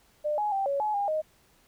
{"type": "tone with pitch steps", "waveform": "sine", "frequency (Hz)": [599, 838, 782, 559, 849, 808, 622], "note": ["D5", "G#5", "G5", "C#5", "G#5", "G#5", "D#5"], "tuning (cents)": [34, 15, -4, 14, 38, -48, -1], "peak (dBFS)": -25, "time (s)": [0.24, 1.22], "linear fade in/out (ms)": 20, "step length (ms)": 140, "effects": ["pink hiss -63 dBFS RMS until 1.67 s"]}